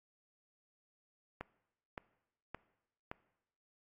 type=click train; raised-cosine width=0.5 ms; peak=-26 dBFS; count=4; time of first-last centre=1.41-3.115 s; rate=1.76 Hz; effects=noise-tail reverb RT60 0.9 s tail -21 dB re dry + AAC 32 kbps